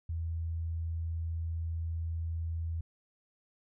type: tone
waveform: sine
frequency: 82.41 Hz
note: E2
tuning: in tune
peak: -32 dBFS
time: 0.09-2.81 s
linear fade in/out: 5 ms
effects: none